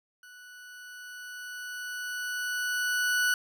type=tone with level ramp; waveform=40% pulse; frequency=1479 Hz; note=F#6; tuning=1 cent flat; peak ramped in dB=-48 to -22 dBFS; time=0.23-3.34 s; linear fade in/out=2 ms; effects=none